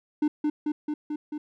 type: tone with echo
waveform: triangle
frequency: 300 Hz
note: D4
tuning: 37 cents sharp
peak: -18 dBFS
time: 0.22-0.28 s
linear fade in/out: 5 ms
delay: 220 ms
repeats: 5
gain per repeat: -2 dB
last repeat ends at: 1.38 s
effects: none